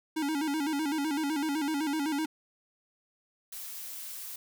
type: tone with vibrato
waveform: square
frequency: 298.1 Hz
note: D4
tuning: 26 cents sharp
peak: -29 dBFS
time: 0.16-2.26 s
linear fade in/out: 10 ms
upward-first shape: square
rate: 7.9 Hz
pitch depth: 100 cents each way
type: noise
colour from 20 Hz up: blue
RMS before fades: -41 dBFS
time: 3.52-4.36 s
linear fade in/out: 5 ms
effects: none